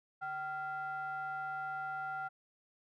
triangle ring-modulated tone, 311.1 Hz, D#4, in tune, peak -32 dBFS, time 0.21-2.29 s, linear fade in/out 20 ms, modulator 1080 Hz, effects none

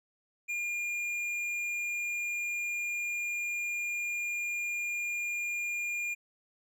triangle tone with tanh clipping, 2413 Hz, D7, 46 cents sharp, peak -33 dBFS, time 0.48-6.15 s, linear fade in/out 20 ms, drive 13 dB, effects none

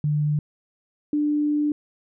sine tone pair in turn, 149.1 / 296.5 Hz, D3 / D4, +27 / +17 cents, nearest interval octave, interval 1190 cents, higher second, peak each -19 dBFS, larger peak neither, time 0.04-0.39 / 1.13-1.72 s, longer second, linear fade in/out 2 ms, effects none

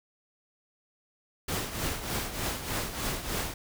pink noise with tremolo, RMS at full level -30 dBFS, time 1.48-3.54 s, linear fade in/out 5 ms, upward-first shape triangle, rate 3.3 Hz, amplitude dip 70%, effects none

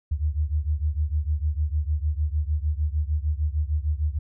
sine beating tone pair, 73.2 / 79.8 Hz, D2 / D#2, -5 / +44 cents, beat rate 6.6 Hz, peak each -24 / -26 dBFS, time 0.11-4.19 s, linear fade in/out 10 ms, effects none

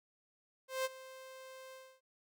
sawtooth tone with ADSR envelope, 523.3 Hz, C5, in tune, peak -28 dBFS, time 0.68-2.01 s, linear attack 170 ms, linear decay 29 ms, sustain -18 dB, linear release 280 ms, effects none

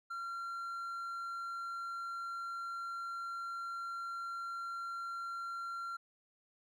triangle tone, 1373 Hz, F6, 30 cents flat, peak -37 dBFS, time 0.1-5.97 s, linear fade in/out 10 ms, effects none

